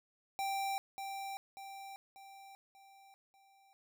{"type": "tone with echo", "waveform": "square", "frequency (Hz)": 784, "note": "G5", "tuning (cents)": 0, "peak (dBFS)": -35, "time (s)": [0.39, 0.78], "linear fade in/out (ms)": 0, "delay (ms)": 590, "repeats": 5, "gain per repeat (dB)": -6, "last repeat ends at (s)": 3.73, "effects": []}